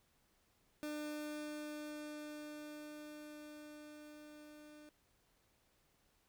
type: tone with level ramp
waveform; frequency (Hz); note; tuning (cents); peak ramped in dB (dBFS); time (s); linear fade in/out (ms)
30% pulse; 299.9; D4; +36; -38 to -53; 0.83-4.89; 0
effects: pink hiss -75 dBFS RMS until 6.28 s